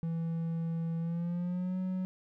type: tone with pitch glide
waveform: triangle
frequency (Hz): 165.3 to 185.54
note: E3 to F#3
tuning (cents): +5 to +5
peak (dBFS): -29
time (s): 0.03-2.05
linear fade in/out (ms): 0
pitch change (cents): +200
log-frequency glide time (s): 0.99-1.78
effects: none